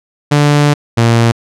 sawtooth tone pair in turn, 146.3 / 116.12 Hz, D3 / A#2, -6 / -6 cents, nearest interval major third, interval 400 cents, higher first, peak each -3 dBFS, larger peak neither, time 0.31-0.74 / 0.97-1.32 s, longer first, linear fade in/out 10 ms, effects low-pass 8000 Hz 12 dB/octave

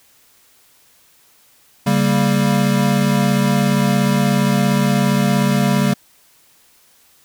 square chord, G diminished, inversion second, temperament equal with one note detuned, 140.44 / 196 / 233.1 Hz, Db3 / G3 / Bb3, +23 / 0 / 0 cents, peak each -19 / -17 / -20 dBFS, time 1.86-5.94 s, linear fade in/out 10 ms, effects white hiss -53 dBFS RMS until 7.24 s

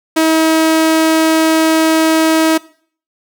sawtooth tone, 320 Hz, D#4, 49 cents sharp, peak -5 dBFS, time 0.16-2.58 s, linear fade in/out 10 ms, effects noise-tail reverb RT60 0.5 s tail -20 dB re dry

